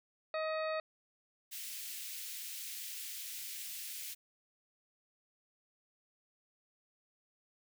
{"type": "harmonic tone", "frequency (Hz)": 630, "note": "D#5", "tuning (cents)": 21, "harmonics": [1, 2, 3, 4, 6, 7], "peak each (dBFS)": [-35, -41, -45, -47, -51, -52], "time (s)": [0.34, 0.8], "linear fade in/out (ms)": 2}
{"type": "high-pass noise", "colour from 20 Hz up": "white", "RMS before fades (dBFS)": -44, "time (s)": [1.51, 4.15], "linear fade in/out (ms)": 20, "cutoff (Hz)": 2100, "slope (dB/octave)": 24}
{"effects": []}